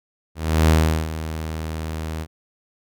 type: tone with ADSR envelope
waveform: sawtooth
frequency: 79.3 Hz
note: D#2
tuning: 33 cents sharp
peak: -8 dBFS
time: 0.35-2.27 s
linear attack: 340 ms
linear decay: 380 ms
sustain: -14 dB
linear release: 54 ms
effects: none